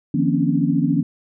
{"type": "tone cluster", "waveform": "sine", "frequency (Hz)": [154.1, 174, 236.3, 270.1, 284.3], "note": ["D#3", "F3", "A#3", "C#4", "C#4"], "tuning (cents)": [-16, -6, 24, -45, 44], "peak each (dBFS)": -22, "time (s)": [0.14, 1.03], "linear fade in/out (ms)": 5, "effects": []}